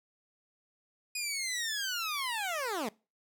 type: linear sweep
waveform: 15% pulse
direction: down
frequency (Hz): 2491 to 196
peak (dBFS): -26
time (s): 1.15-2.89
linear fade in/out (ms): 5
effects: noise-tail reverb RT60 0.3 s tail -23 dB re dry